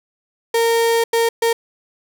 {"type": "tone bursts at uneven times", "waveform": "35% pulse", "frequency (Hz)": 461.1, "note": "A#4", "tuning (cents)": -19, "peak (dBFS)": -12, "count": 3, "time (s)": [[0.54, 1.04], [1.13, 1.29], [1.42, 1.53]], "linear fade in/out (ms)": 5, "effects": []}